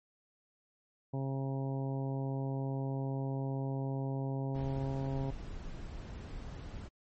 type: harmonic tone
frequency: 135.2 Hz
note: C#3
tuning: 43 cents flat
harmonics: 1 / 2 / 3 / 4 / 5 / 6 / 7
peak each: -34 / -40 / -44 / -46 / -48 / -50 / -51 dBFS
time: 1.13-5.31 s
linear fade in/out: 10 ms
type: noise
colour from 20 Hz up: brown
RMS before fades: -43 dBFS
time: 4.54-6.89 s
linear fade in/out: 20 ms
effects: MP3 32 kbps